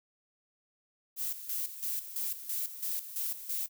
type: noise with tremolo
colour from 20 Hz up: violet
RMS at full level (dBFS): -34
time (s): 1.16-3.69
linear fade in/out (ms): 50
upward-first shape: square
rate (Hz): 3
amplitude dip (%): 70
effects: none